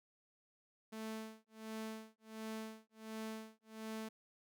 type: tone with tremolo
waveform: sawtooth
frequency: 220 Hz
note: A3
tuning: in tune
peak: -38 dBFS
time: 0.92-4.09 s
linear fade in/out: 10 ms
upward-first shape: sine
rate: 1.4 Hz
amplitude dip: 100%
effects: none